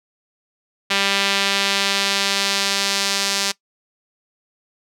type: tone with band-pass filter sweep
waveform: sawtooth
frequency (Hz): 197.6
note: G3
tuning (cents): +14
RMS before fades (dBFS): -20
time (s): 0.9-3.52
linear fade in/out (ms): 10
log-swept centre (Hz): 3200 to 5200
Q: 1.3
effects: noise-tail reverb RT60 0.1 s tail -21 dB re dry